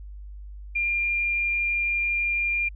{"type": "tone", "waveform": "sine", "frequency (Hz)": 2398, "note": "D7", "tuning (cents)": 36, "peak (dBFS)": -22, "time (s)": [0.75, 2.69], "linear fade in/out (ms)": 10, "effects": ["added 50 Hz sine -37 dBFS peak until 2.75 s"]}